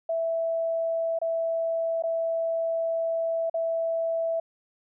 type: tone with dropouts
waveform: sine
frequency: 659.3 Hz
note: E5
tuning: in tune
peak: -24 dBFS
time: 0.09-4.4 s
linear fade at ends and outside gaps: 5 ms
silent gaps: 1.189-1.215 / 2.024-2.036 / 3.498-3.541 s
effects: none